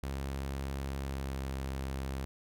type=tone with pitch glide; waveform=sawtooth; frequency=68.1 to 67.01 Hz; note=C#2 to C2; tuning=-30 to +42 cents; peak=-31 dBFS; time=0.03-2.25 s; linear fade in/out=0 ms; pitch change=-28 cents; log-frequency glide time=1.02-1.4 s; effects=none